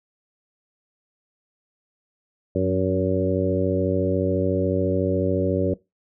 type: harmonic tone with a mistuned harmonic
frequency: 94 Hz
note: F#2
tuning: 28 cents sharp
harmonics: 1 / 2 / 3 / 4 / 5 / 6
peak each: -26 / -26 / -26 / -26 / -26 / -26 dBFS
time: 2.55-5.74 s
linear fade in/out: 5 ms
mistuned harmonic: 2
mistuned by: -34 cents
effects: noise-tail reverb RT60 0.2 s tail -20 dB re dry